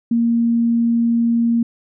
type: tone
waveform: sine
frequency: 233.1 Hz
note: A#3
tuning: in tune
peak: -13 dBFS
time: 0.11-1.63 s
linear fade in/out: 5 ms
effects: none

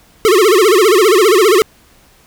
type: tone with vibrato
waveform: square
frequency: 400.6 Hz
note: G4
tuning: 38 cents sharp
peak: -7 dBFS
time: 0.25-1.62 s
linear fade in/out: 0 ms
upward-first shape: sine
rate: 15 Hz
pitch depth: 220 cents each way
effects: pink hiss -48 dBFS RMS until 2.26 s

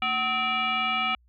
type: tone with frequency modulation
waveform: sine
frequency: 1812 Hz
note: A#6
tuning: 50 cents flat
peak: -23 dBFS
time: 0.02-1.15 s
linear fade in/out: 2 ms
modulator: 529 Hz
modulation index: 2.2
effects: added 60 Hz sine -58 dBFS peak until 1.28 s

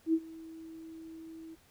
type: tone with ADSR envelope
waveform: sine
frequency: 323.9 Hz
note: E4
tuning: 30 cents flat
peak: -22 dBFS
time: 0.06-1.56 s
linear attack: 75 ms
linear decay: 57 ms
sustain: -22 dB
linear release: 29 ms
effects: pink hiss -64 dBFS RMS until 1.7 s

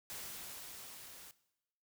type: noise with level ramp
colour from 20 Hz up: white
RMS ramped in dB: -45 to -54 dBFS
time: 0.1-1.31 s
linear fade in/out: 0 ms
effects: noise-tail reverb RT60 0.9 s tail -18 dB re dry

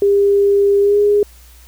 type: tone with pitch glide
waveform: sine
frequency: 401.4 to 411.7 Hz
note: G4 to G#4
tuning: +41 to -15 cents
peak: -9 dBFS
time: 0.02-1.23 s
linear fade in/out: 2 ms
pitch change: +44 cents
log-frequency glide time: 0.81-0.98 s
effects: added 60 Hz sine -41 dBFS peak until 1.67 s + white hiss -47 dBFS RMS until 1.67 s

